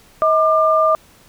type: tone pair together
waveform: sine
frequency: 635 / 1197.4 Hz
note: D#5 / D6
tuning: +35 / +33 cents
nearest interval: major seventh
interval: 1098 cents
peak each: -14 dBFS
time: 0.22-0.95 s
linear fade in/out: 0 ms
effects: pink hiss -49 dBFS RMS until 1.28 s